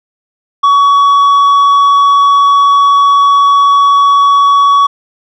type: tone with tanh clipping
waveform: sine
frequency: 1127 Hz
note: C#6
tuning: 28 cents sharp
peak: -5 dBFS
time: 0.63-4.87 s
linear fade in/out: 10 ms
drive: 5 dB
effects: none